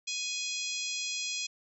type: harmonic tone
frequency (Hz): 833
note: G#5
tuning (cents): +5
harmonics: 3 / 4 / 5 / 6 / 7 / 8 / 9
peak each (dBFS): -38 / -39 / -40 / -41 / -41 / -42 / -43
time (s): 0.07-1.47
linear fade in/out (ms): 10
effects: none